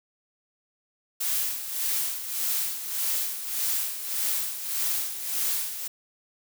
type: noise with tremolo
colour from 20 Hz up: blue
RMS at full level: -26 dBFS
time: 1.2-5.88 s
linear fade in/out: 10 ms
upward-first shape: sine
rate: 1.7 Hz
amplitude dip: 65%
effects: none